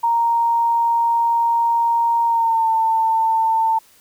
sine tone with pitch glide, 931 to 895.7 Hz, A#5 to A5, -2 to +31 cents, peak -14 dBFS, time 0.03-3.79 s, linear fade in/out 10 ms, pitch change -67 cents, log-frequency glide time 2.26-2.68 s, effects white hiss -52 dBFS RMS until 4 s

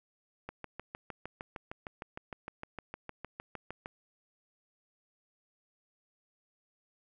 click train, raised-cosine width 0.5 ms, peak -25 dBFS, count 23, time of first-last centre 0.49-3.859 s, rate 6.53 Hz, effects none

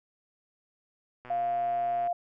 click train, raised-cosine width 0.5 ms, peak -31 dBFS, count 103, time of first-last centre 1.25-2.073 s, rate 124 Hz
sine tone, 698.5 Hz, F5, in tune, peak -26 dBFS, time 1.3-2.13 s, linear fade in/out 5 ms
effects none

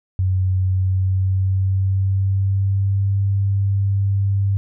sine tone with pitch glide, 93.4 to 98.78 Hz, F#2 to G2, +17 to +14 cents, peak -15 dBFS, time 0.19-4.57 s, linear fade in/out 0 ms, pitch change +97 cents, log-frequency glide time 0.62-3.15 s, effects none

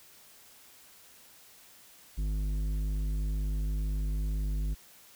sine tone with tanh clipping, 51 Hz, G#1, 31 cents flat, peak -30 dBFS, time 2.17-4.75 s, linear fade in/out 20 ms, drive 11 dB, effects white hiss -56 dBFS RMS until 5.15 s

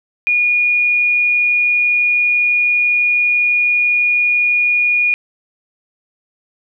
sine tone, 2442 Hz, D#7, 33 cents flat, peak -11 dBFS, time 0.27-5.14 s, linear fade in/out 0 ms, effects none

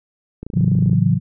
click train, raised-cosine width 3 ms, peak -17 dBFS, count 15, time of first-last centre 0.43-0.932 s, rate 27.9 Hz
sine chord, F# minor seventh, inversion first, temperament equal with one note detuned, 110.38 / 138.59 / 164.81 / 185 Hz, A2 / C#3 / E3 / F#3, +6 / 0 / 0 / 0 cents, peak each -18 dBFS, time 0.53-1.2 s, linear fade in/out 50 ms
effects none

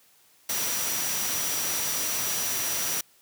sine tone in noise, 5830 Hz, F#8, 26 cents flat, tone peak -32 dBFS, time 0.49-3.01 s, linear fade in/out 5 ms, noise white, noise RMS -29 dBFS, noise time 0.49-3.01 s, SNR -6 dB, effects white hiss -60 dBFS RMS until 3.21 s + high-pass 80 Hz 12 dB/octave

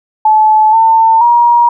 sine tone with pitch steps, 864 / 898 / 950 Hz, A5 / A5 / A#5, -32 / +35 / +33 cents, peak -4 dBFS, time 0.25-1.69 s, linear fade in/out 5 ms, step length 480 ms, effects none

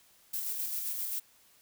violet noise with tremolo, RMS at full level -34 dBFS, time 0.33-1.2 s, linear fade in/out 10 ms, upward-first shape square, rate 7.6 Hz, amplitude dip 30%, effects white hiss -63 dBFS RMS until 1.61 s

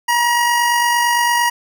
25% pulse tone with amplitude modulation, 954 Hz, A#5, 40 cents sharp, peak -8 dBFS, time 0.08-1.5 s, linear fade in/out 10 ms, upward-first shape sine, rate 48.8 Hz, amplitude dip 30%, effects none

